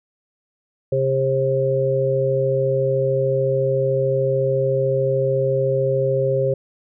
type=harmonic tone; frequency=133.7 Hz; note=C3; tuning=38 cents sharp; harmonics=1 / 3 / 4; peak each=-22 / -22 / -19 dBFS; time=0.92-6.54 s; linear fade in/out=5 ms; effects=none